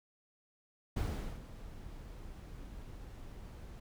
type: noise with ADSR envelope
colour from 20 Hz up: brown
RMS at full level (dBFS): -33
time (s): 0.96-3.8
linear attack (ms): 9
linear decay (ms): 420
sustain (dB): -15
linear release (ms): 7
effects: none